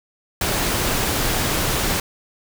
pink noise, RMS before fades -21 dBFS, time 0.41-2 s, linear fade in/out 2 ms, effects none

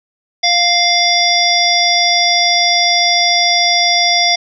harmonic tone, 698.5 Hz, F5, in tune, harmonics 1 / 3 / 5 / 7 / 8, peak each -16 / -16 / -16 / -16 / -16 dBFS, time 0.43-4.36 s, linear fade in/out 10 ms, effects none

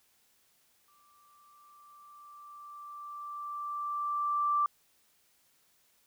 sine tone with exponential growth, 1173 Hz, D6, 2 cents flat, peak -24 dBFS, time 0.88-4.66 s, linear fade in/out 2 ms, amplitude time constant 820 ms, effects white hiss -69 dBFS RMS until 6.06 s

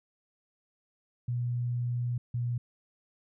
sine tone pair in turn, 121.5 / 120.66 Hz, B2 / B2, -28 / -40 cents, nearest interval unison, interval 12 cents, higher first, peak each -28 dBFS, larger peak neither, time 1.28-2.18 / 2.34-2.58 s, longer first, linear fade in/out 5 ms, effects none

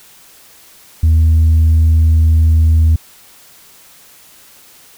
sine tone with tanh clipping, 80 Hz, D#2, 49 cents sharp, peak -7 dBFS, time 1.03-2.96 s, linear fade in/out 5 ms, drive 1 dB, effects white hiss -43 dBFS RMS until 4.97 s

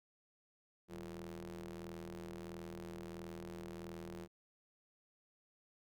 sawtooth ring-modulated tone, 81.5 Hz, E2, 19 cents flat, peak -39 dBFS, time 0.88-4.28 s, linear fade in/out 50 ms, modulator 266 Hz, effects none

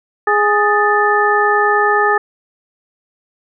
harmonic tone with a mistuned harmonic, 415.3 Hz, G#4, in tune, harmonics 1 / 2 / 3 / 4, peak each -16 / -16 / -16 / -16 dBFS, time 0.27-2.18 s, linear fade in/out 5 ms, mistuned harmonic 4, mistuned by +100 cents, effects none

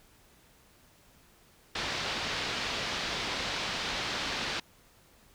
white low-pass noise, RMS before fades -34 dBFS, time 1.75-4.6 s, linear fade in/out 5 ms, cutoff 4600 Hz, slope 24 dB/octave, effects pink hiss -61 dBFS RMS until 5.34 s

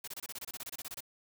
white noise bursts, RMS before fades -42 dBFS, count 16, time 0.04-1.006 s, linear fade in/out 5 ms, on 36 ms, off 26 ms, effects none

